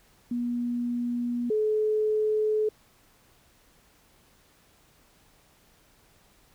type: tone pair in turn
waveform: sine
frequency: 241 / 429.4 Hz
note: B3 / A4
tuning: -42 / -42 cents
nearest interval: minor seventh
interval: 1000 cents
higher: second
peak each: -26 / -22 dBFS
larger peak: second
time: 0.31-1.5 / 1.5-2.69 s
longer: neither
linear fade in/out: 5 ms
effects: pink hiss -61 dBFS RMS until 6.54 s